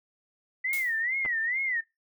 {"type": "tone with vibrato", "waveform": "sine", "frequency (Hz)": 1965, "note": "B6", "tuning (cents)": -9, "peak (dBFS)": -26, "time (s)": [0.64, 1.81], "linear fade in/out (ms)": 10, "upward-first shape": "sine", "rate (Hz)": 2.3, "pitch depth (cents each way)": 170}
{"type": "noise with exponential decay", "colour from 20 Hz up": "blue", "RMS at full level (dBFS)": -33, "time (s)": [0.73, 1.04], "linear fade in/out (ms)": 1, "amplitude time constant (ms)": 66}
{"type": "clicks", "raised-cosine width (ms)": 0.5, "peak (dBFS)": -23, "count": 2, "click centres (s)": [1.251, 1.26]}
{"effects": ["noise-tail reverb RT60 0.2 s tail -21 dB re dry"]}